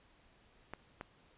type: clicks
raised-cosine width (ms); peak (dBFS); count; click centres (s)
0.5; -27; 2; 0.736 / 1.011
effects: pink hiss -66 dBFS RMS until 1.37 s + resampled to 8000 Hz